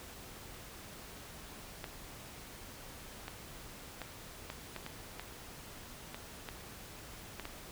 clicks, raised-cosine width 0.3 ms, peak -25 dBFS, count 11, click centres 1.842 / 3.281 / 4.017 / 4.501 / 4.763 / 4.864 / 5.196 / 6.145 / 6.488 / 7.397 / 7.454 s, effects pink hiss -50 dBFS RMS until 7.71 s

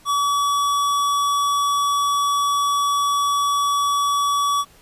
sine tone with hard clipping, 1140 Hz, C#6, 48 cents sharp, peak -19 dBFS, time 0.05-4.65 s, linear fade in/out 50 ms, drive 17 dB, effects pink hiss -51 dBFS RMS until 4.81 s + resampled to 32000 Hz

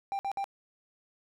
triangle tone bursts, 790 Hz, G5, 13 cents sharp, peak -28 dBFS, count 3, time 0.12-0.442 s, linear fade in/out 0 ms, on 70 ms, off 56 ms, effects none

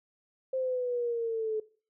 sine exponential sweep, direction down, 526 to 430 Hz, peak -28 dBFS, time 0.53-1.6 s, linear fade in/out 5 ms, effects noise-tail reverb RT60 0.4 s tail -20 dB re dry

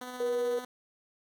10% pulse tone with tremolo, 250.1 Hz, B3, 22 cents sharp, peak -30 dBFS, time 0.01-0.65 s, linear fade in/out 5 ms, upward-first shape square, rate 16 Hz, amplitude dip 25%
sine tone, 483.5 Hz, B4, 37 cents flat, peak -27 dBFS, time 0.2-0.59 s, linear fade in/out 5 ms
effects none

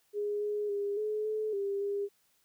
sine tone with pitch steps, 413.5 / 416.6 / 404.6 / 426.3 / 431.4 / 398.2 / 403.2 Hz, G#4 / G#4 / G#4 / G#4 / A4 / G4 / G4, -8 / +5 / -45 / +45 / -34 / +27 / +49 cents, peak -30 dBFS, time 0.13-2.09 s, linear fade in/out 50 ms, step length 280 ms, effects white hiss -71 dBFS RMS until 2.44 s

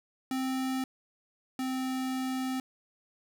square tone pair in turn, 261.6 / 259.9 Hz, C4 / C4, 0 / -11 cents, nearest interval unison, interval 11 cents, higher first, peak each -30 / -31 dBFS, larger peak first, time 0.31-0.84 / 1.59-2.6 s, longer second, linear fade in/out 2 ms, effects 11-bit

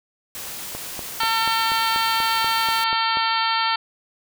white noise, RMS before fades -33 dBFS, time 0.35-2.84 s, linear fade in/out 0 ms
click train, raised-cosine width 1 ms, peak -18 dBFS, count 11, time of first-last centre 0.75-3.171 s, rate 4.13 Hz
harmonic tone, 451 Hz, A4, 43 cents sharp, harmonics 2 / 3 / 4 / 5 / 6 / 7 / 8 / 9 / 10, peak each -23 / -24 / -29 / -31 / -32 / -28 / -34 / -32 / -29 dBFS, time 1.2-3.76 s, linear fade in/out 5 ms
effects none

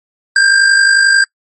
square tone with amplitude modulation, 1592 Hz, G6, 26 cents sharp, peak -5 dBFS, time 0.36-1.24 s, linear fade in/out 2 ms, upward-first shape sine, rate 51.2 Hz, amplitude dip 50%, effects noise-tail reverb RT60 0.1 s tail -26 dB re dry + MP3 32 kbps

